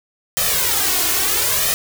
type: noise with flanger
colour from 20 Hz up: white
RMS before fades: -18 dBFS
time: 0.37-1.74 s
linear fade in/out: 0 ms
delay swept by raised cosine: 1.6 to 2.8 ms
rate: 0.73 Hz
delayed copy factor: +0.9
effects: none